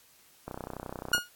click train, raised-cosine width 1 ms, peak -23 dBFS, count 23, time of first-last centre 0.48-1.181 s, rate 31.4 Hz
sawtooth tone with exponential decay, 1437 Hz, F6, 49 cents sharp, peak -15 dBFS, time 1.13-1.29 s, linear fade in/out 5 ms, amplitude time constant 34 ms
effects white hiss -60 dBFS RMS until 1.35 s + AAC 64 kbps

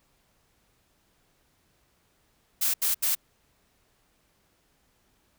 blue noise bursts, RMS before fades -25 dBFS, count 3, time 2.61-3.152 s, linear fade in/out 10 ms, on 130 ms, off 76 ms, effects pink hiss -68 dBFS RMS until 5.38 s

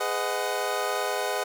25% pulse chord, G# minor seventh, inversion none, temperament equal with one note detuned, 415.3 / 504.8 / 622.3 / 740 Hz, G#4 / B4 / D#5 / F#5, 0 / +38 / 0 / 0 cents, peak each -28 dBFS, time 0-1.44 s, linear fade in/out 10 ms, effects none

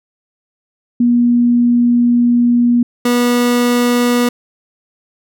sine / 30% pulse tone pair in turn, 240.3 / 242.8 Hz, B3 / B3, -47 / -29 cents, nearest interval unison, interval 18 cents, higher second, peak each -8 dBFS, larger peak neither, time 1-2.83 / 3.05-4.29 s, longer first, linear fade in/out 5 ms, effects none

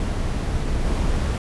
brown noise with level steps, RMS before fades -23 / -21 dBFS, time 0-1.38 s, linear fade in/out 2 ms, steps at 0.84 s, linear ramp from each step 20 ms, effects resampled to 24000 Hz

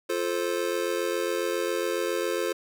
square chord, F major, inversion none, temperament just, 349.2 / 436.5 / 523.8 Hz, F4 / A4 / C5, 0 / -14 / +2 cents, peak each -31 dBFS, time 0.09-2.53 s, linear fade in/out 10 ms, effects none

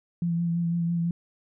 sine tone with vibrato, 169.9 Hz, F3, 47 cents flat, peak -23 dBFS, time 0.22-1.11 s, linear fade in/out 2 ms, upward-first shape sine, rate 6 Hz, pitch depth 22 cents each way, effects none

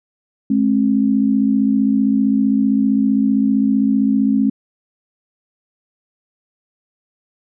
sine tone pair together, 212.6 / 268 Hz, G#3 / C4, +41 / +42 cents, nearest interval major third, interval 401 cents, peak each -15 dBFS, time 0.5-4.5 s, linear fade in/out 5 ms, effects none

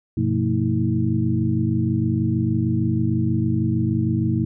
sine tone cluster, 98 / 124.4 / 173.6 / 224.9 / 320.9 Hz, G2 / B2 / F3 / A3 / E4, 0 / +13 / -10 / +38 / -46 cents, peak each -25 / -22 / -27 / -24 / -25 dBFS, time 0.17-4.45 s, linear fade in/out 5 ms, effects none

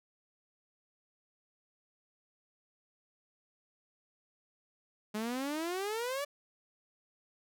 sawtooth exponential sweep, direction up, 207.7 to 587.3 Hz, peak -30 dBFS, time 5.14-6.25 s, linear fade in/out 10 ms, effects none

